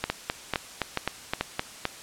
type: two click trains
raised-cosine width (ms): 0.3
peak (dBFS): -9 / -9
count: 4 / 8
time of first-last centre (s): 0.1-1.41 / 0.04-1.853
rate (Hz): 2.29 / 3.86
effects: white hiss -44 dBFS RMS until 2.02 s + low-pass 9000 Hz 12 dB/octave

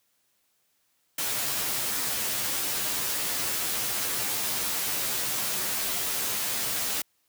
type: noise with comb filter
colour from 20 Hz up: white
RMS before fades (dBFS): -29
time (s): 1.18-7.02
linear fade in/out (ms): 5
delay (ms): 12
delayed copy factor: -0.95
effects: white hiss -71 dBFS RMS until 7.28 s + high-pass 60 Hz 12 dB/octave

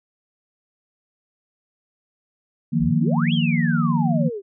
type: chord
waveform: sine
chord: Eb suspended second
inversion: none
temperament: just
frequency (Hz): 155.56 / 175.01 / 233.3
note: Eb3 / F3 / Bb3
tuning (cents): 0 / +4 / +2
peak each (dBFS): -21 / -22 / -21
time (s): 2.72-4.3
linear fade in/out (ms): 20
type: exponential two-way sweep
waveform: sine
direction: up then down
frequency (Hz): 41.2 to 3382 to 378.2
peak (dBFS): -26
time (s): 2.79-4.42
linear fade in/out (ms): 50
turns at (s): 3.33
effects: none

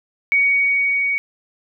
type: tone with level ramp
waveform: sine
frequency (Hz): 2244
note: C#7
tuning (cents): +21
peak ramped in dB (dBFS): -12 to -17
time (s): 0.32-1.18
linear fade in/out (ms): 0
effects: none

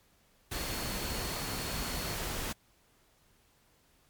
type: tone in noise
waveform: sine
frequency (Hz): 4363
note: C#8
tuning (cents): -28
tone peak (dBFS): -45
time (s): 0.53-2.15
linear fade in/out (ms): 10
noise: pink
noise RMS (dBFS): -36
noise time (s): 0.51-2.53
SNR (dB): -12
effects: pink hiss -67 dBFS RMS until 4.09 s + MP3 96 kbps

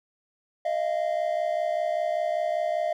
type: tone pair together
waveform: triangle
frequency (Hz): 622.3 / 687.4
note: D#5 / F5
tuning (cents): 0 / -28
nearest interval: major second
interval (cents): 172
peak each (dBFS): -25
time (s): 0.65-2.93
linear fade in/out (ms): 5
effects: none

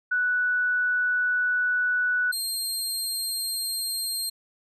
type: tone pair in turn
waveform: sine / 20% pulse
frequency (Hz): 1480 / 4196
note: F#6 / C8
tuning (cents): 0 / +4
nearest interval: octave + tritone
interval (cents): 1804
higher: second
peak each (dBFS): -21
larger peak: neither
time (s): 0.11-2.32 / 2.32-4.3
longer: first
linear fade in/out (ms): 10
effects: resampled to 32000 Hz

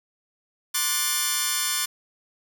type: chord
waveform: 5% pulse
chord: D dominant seventh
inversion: third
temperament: just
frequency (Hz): 1057.2 / 1174.7 / 1468.3 / 1762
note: C6 / D6 / F#6 / A6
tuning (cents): +18 / 0 / -14 / +2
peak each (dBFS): -18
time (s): 0.74-1.86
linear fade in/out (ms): 10
effects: 8-bit

